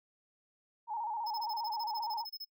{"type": "tone with vibrato", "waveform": "sine", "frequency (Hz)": 889, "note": "A5", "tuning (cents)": 18, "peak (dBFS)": -34, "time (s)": [0.87, 2.26], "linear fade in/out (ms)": 50, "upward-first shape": "square", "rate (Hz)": 15, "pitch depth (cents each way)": 81}
{"type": "tone bursts", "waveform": "square", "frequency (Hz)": 5180, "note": "E8", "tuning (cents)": -31, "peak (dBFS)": -40, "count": 16, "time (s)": [1.26, 2.449], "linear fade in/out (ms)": 10, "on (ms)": 49, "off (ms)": 27}
{"effects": ["noise-tail reverb RT60 0.1 s tail -25 dB re dry"]}